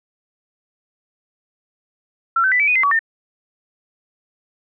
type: tone with pitch steps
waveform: sine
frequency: 1354 / 1534 / 1987 / 2303 / 2480 / 2069 / 1136 / 1811 Hz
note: E6 / G6 / B6 / D7 / D#7 / C7 / C#6 / A6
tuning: +46 / -38 / +10 / -34 / -6 / -20 / +42 / +49 cents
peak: -13 dBFS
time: 2.36-2.992 s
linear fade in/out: 5 ms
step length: 79 ms
effects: none